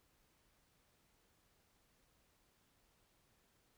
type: silence
effects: pink hiss -75 dBFS RMS until 3.77 s